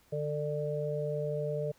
harmonic tone, 148.7 Hz, D3, 22 cents sharp, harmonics 1 / 3 / 4, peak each -35 / -35 / -35 dBFS, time 0.12-1.72 s, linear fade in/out 10 ms, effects pink hiss -65 dBFS RMS until 1.78 s

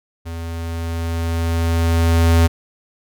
square tone with level ramp, 83.2 Hz, E2, 17 cents sharp, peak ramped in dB -27 to -10 dBFS, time 0.25-2.48 s, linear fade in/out 20 ms, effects none

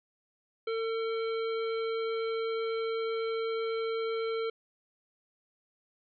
harmonic tone, 451 Hz, A4, 43 cents sharp, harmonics 1 / 3 / 5 / 7 / 9, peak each -30 / -40 / -44 / -47 / -49 dBFS, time 0.67-4.5 s, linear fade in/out 5 ms, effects none

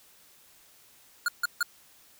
square tone bursts, 1432 Hz, F6, 43 cents sharp, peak -24 dBFS, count 3, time 1.26-1.629 s, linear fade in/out 2 ms, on 23 ms, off 150 ms, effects white hiss -58 dBFS RMS until 2.19 s

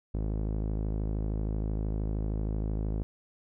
sawtooth tone with low-pass filter, 53 Hz, G#1, 36 cents sharp, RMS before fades -31 dBFS, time 0.14-3.03 s, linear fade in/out 0 ms, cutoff 440 Hz, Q 0.82, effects none

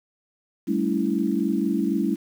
sine chord, A dominant seventh, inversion third, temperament equal with one note detuned, 196 / 220 / 282.4 / 329.6 Hz, G3 / A3 / C#4 / E4, 0 / 0 / +32 / 0 cents, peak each -26 dBFS, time 0.67-2.16 s, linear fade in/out 20 ms, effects 8-bit

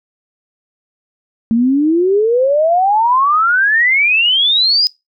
sine exponential sweep, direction up, 221.9 to 5060 Hz, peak -9 dBFS, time 1.51-4.87 s, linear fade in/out 0 ms, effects noise-tail reverb RT60 0.2 s tail -21 dB re dry

